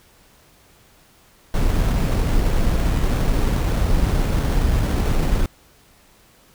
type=noise with sample-and-hold; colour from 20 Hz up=brown; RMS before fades=-18 dBFS; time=1.54-5.46 s; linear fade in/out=2 ms; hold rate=4900 Hz; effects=pink hiss -53 dBFS RMS until 6.54 s